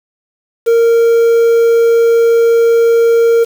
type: tone with quantisation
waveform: triangle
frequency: 462.8 Hz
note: A#4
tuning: 13 cents flat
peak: -4 dBFS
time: 0.66-3.45 s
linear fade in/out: 20 ms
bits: 5
effects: none